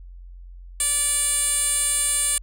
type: tone with band-pass filter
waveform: 10% pulse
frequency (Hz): 579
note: D5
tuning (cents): -25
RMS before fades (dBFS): -22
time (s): 0.8-2.38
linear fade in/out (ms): 2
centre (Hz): 9300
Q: 3.5
effects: added 44 Hz sine -38 dBFS peak until 2.42 s